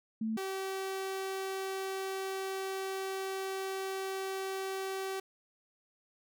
sine / sawtooth tone pair in turn, 221 / 384.2 Hz, A3 / G4, +8 / -35 cents, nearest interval minor seventh, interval 957 cents, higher second, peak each -31 / -31 dBFS, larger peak neither, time 0.21-0.37 / 0.37-5.2 s, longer second, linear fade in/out 5 ms, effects none

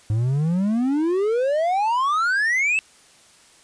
triangle exponential sweep, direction up, 103.83 to 2679 Hz, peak -16 dBFS, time 0.1-2.79 s, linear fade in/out 0 ms, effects white hiss -52 dBFS RMS until 3.63 s + resampled to 22050 Hz

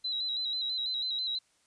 sine tone with vibrato, 3951 Hz, B7, in tune, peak -30 dBFS, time 0.04-1.39 s, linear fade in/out 10 ms, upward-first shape square, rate 6.1 Hz, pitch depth 42 cents each way, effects white hiss -69 dBFS RMS until 1.66 s + resampled to 22050 Hz

